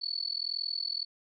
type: tone with amplitude modulation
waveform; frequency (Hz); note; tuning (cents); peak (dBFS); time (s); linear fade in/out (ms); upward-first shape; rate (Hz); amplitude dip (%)
sine; 4435; C#8; 0; -27; 0.01-1.05; 20; sine; 41.7; 100
effects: none